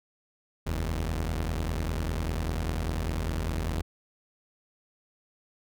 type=tone pair together; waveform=sawtooth; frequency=44.99 / 79.9 Hz; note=F#1 / D#2; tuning=-48 / +47 cents; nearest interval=minor seventh; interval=995 cents; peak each=-27 dBFS; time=0.66-3.82 s; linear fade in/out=10 ms; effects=none